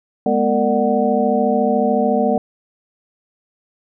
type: tone cluster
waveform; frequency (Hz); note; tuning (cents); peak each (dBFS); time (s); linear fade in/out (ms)
sine; 209.6 / 243.5 / 456.8 / 596 / 743; G#3 / B3 / A#4 / D5 / F#5; +16 / -24 / -35 / +25 / +7; -20; 0.26-2.38; 2
effects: none